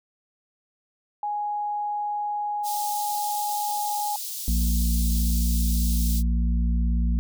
sine tone, 830.6 Hz, G#5, in tune, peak -25 dBFS, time 1.23-4.16 s, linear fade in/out 2 ms
white high-pass noise, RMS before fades -33 dBFS, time 2.63-6.23 s, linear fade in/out 50 ms, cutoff 3800 Hz, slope 24 dB/octave
harmonic tone, 58.27 Hz, A#1, in tune, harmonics 1 / 3 / 4, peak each -20 / -30 / -32 dBFS, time 4.48-7.19 s, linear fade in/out 0 ms
effects none

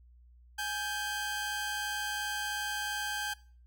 sawtooth tone pair together, 835.4 / 1568 Hz, G#5 / G6, +10 / 0 cents, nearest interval major seventh, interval 1090 cents, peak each -34 / -31 dBFS, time 0.58-3.34 s, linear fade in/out 10 ms, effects noise-tail reverb RT60 0.4 s tail -20 dB re dry + added 60 Hz sine -55 dBFS peak until 3.66 s

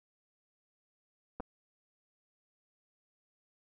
clicks, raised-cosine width 1 ms, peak -26 / -26 dBFS, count 2, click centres 1.4 / 1.404 s, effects none

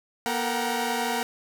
sawtooth tone cluster, 239.6 / 453.8 / 728 / 773 / 947 Hz, A#3 / A#4 / F#5 / G5 / A#5, +48 / -47 / -28 / -24 / +27 cents, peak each -28 dBFS, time 0.26-1.23 s, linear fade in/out 0 ms, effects none

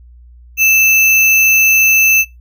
sine tone with sample-and-hold, 2637 Hz, E7, in tune, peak -7 dBFS, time 0.57-2.25 s, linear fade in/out 50 ms, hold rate 8820 Hz, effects noise-tail reverb RT60 0.2 s tail -20 dB re dry + added 60 Hz sine -37 dBFS peak until 2.4 s

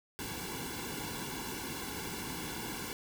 pink noise with comb filter, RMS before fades -40 dBFS, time 0.19-2.93 s, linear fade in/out 0 ms, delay 1.6 ms, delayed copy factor -0.95, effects none

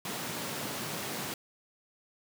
pink high-pass noise, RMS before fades -37 dBFS, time 0.05-1.34 s, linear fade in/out 2 ms, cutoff 130 Hz, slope 24 dB/octave, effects none

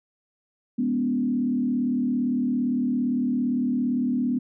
sine tone with frequency modulation, 246.9 Hz, B3, in tune, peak -21 dBFS, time 0.78-4.39 s, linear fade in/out 10 ms, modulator 37.6 Hz, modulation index 0.89, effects none

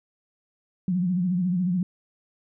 sine tone with vibrato, 180.2 Hz, F#3, 45 cents flat, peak -21 dBFS, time 0.88-1.83 s, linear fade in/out 2 ms, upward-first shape sine, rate 14 Hz, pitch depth 87 cents each way, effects none

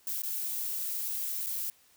violet noise with dropouts, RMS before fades -34 dBFS, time 0.07-1.7 s, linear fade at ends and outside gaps 1 ms, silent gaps 0.22-0.234 / 1.462-1.468 s, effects white hiss -63 dBFS RMS until 1.96 s

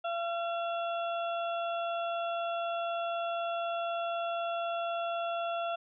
harmonic tone, 681 Hz, F5, 44 cents flat, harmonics 1 / 2 / 4 / 5, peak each -32 / -38 / -44 / -46 dBFS, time 0.04-5.76 s, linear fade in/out 10 ms, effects none

